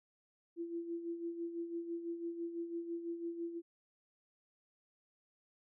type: tone with tremolo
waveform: sine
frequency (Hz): 338.4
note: E4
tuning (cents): +45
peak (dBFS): -36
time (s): 0.56-3.62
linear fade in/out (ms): 50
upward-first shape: sine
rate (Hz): 6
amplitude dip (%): 60
effects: none